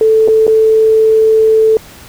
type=tone with dropouts; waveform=sine; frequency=440.2 Hz; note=A4; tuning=1 cent sharp; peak=-5 dBFS; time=0.01-1.77 s; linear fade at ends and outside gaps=1 ms; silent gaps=0.277-0.284 / 0.468-0.478 s; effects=pink hiss -36 dBFS RMS until 2.08 s